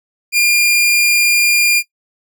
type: tone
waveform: sawtooth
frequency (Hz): 2406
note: D7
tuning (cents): +41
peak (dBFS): -6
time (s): 0.32-1.83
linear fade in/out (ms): 50
effects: noise-tail reverb RT60 0.1 s tail -18 dB re dry